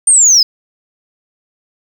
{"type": "linear sweep", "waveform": "sine", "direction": "down", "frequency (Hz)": [8980, 4905], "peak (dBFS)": -3, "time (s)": [0.07, 0.43], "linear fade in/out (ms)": 5, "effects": ["tanh soft clip ceiling -2 dBFS", "7-bit"]}